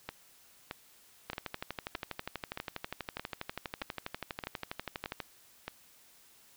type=two click trains; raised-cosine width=0.3 ms; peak=-21 / -20 dBFS; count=10 / 49; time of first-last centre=0.09-5.68 / 1.3-5.202 s; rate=1.61 / 12.3 Hz; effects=white hiss -61 dBFS RMS until 6.56 s